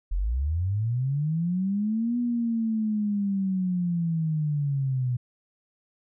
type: linear two-way sweep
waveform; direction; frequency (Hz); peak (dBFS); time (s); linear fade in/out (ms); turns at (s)
sine; up then down; 38.89 to 243.5 to 121.9; -23; 0.11-5.17; 10; 2.18
effects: none